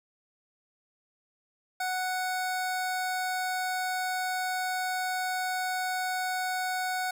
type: tone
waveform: 25% pulse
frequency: 740 Hz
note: F#5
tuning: in tune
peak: -25 dBFS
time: 1.8-7.11 s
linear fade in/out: 5 ms
effects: 10-bit